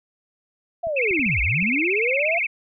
sine linear two-way sweep, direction down then up, 698.5 to 47.13 to 698.5 Hz, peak -22 dBFS, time 0.83-2.39 s, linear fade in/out 10 ms, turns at 1.41 s
clicks, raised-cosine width 5 ms, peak -29 dBFS, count 6, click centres 0.87 / 1.11 / 1.195 / 1.263 / 1.299 / 1.627 s
sine tone with vibrato, 2369 Hz, D7, 14 cents sharp, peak -20 dBFS, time 0.96-2.47 s, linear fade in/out 10 ms, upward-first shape sine, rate 17 Hz, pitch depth 210 cents each way
effects none

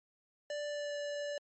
square tone with pitch glide, 587.3 to 581.2 Hz, D5 to D5, 0 to -18 cents, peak -37 dBFS, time 0.5-1.38 s, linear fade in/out 2 ms, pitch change -18 cents, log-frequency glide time 0.67-0.96 s, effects MP3 32 kbps

